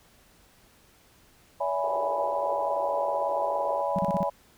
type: chord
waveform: sine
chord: C# minor seventh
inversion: none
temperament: equal with one note detuned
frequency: 567.7 / 659.3 / 830.6 / 987.8 Hz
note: C#5 / E5 / G#5 / B5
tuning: +41 / 0 / 0 / 0 cents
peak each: -29 / -32 / -31 / -31 dBFS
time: 1.6-4.3 s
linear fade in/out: 10 ms
type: band-pass noise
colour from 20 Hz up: white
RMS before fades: -37 dBFS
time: 1.83-3.82 s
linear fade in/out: 10 ms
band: 370 to 850 Hz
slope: 48 dB/octave
type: tone bursts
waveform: sine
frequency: 185 Hz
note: F#3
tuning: in tune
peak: -25 dBFS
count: 5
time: 3.96-4.23 s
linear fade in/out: 0 ms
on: 26 ms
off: 35 ms
effects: pink hiss -59 dBFS RMS until 4.57 s